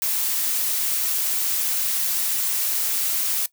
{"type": "noise", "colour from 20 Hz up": "blue", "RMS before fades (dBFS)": -23, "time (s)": [0.02, 3.46], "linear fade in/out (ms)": 2, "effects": ["noise-tail reverb RT60 0.1 s tail -18 dB re dry"]}